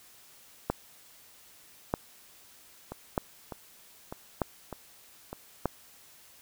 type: two click trains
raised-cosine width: 1 ms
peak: -23 / -12 dBFS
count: 5 / 5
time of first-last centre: 2.92-5.33 / 0.7-5.657 s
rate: 1.66 / 0.807 Hz
effects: white hiss -56 dBFS RMS until 6.41 s